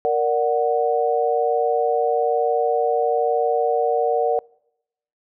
sine chord, Bb augmented, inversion none, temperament equal, 466.2 / 587.3 / 740 Hz, Bb4 / D5 / F#5, 0 / 0 / 0 cents, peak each -20 / -23 / -21 dBFS, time 0.05-4.39 s, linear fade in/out 0 ms, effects noise-tail reverb RT60 0.8 s tail -26 dB re dry

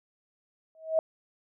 sine tone with exponential growth, 640 Hz, D#5, 49 cents sharp, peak -18 dBFS, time 0.75-0.99 s, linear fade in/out 1 ms, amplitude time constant 52 ms, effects none

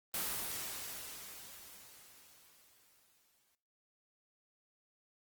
white noise with exponential decay, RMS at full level -36 dBFS, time 0.14-3.55 s, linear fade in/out 2 ms, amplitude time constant 740 ms, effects noise-tail reverb RT60 0.6 s tail -18 dB re dry + Opus 24 kbps

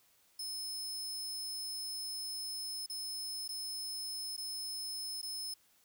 sawtooth tone with dropouts, 5210 Hz, E8, 21 cents flat, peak -36 dBFS, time 0.39-5.54 s, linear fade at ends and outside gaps 5 ms, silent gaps 2.862-2.897 / 3.479-3.489 / 4.366-4.377 / 5.216-5.228 s, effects white hiss -69 dBFS RMS until 5.84 s

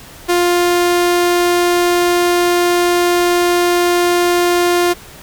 sawtooth tone, 351.2 Hz, F4, 10 cents sharp, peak -7 dBFS, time 0.28-4.94 s, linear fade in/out 20 ms, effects pink hiss -37 dBFS RMS until 5.22 s

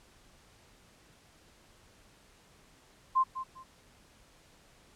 sine tone with echo, 1046.5 Hz, C6, in tune, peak -22 dBFS, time 3.15-3.24 s, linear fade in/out 20 ms, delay 200 ms, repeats 2, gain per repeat -12 dB, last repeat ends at 3.64 s, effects pink hiss -61 dBFS RMS until 4.95 s + low-pass 10000 Hz 12 dB/octave

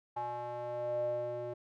square tone with band-pass filter sweep, 121 Hz, B2, 35 cents flat, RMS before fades -37 dBFS, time 0.16-1.54 s, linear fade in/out 10 ms, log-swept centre 830 to 500 Hz, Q 8.2, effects none

